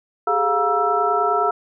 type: tone cluster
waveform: sine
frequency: 395.9 / 425.5 / 707 / 951 / 1325 Hz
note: G4 / G#4 / F5 / A#5 / E6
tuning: +17 / +42 / +21 / +34 / +9 cents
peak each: -26 / -24 / -21 / -25 / -20 dBFS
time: 0.27-1.51 s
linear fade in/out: 5 ms
effects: none